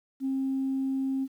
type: tone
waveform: sine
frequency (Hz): 267.4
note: C4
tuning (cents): +38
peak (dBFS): -25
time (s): 0.2-1.28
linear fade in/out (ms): 50
effects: tanh soft clip ceiling -22 dBFS + 10-bit